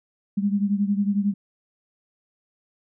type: beating tone pair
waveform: sine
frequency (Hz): 199.5 / 210.5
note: G3 / G#3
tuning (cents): +31 / +24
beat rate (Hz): 11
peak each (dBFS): -21 / -25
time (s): 0.37-1.34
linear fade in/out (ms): 10
effects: none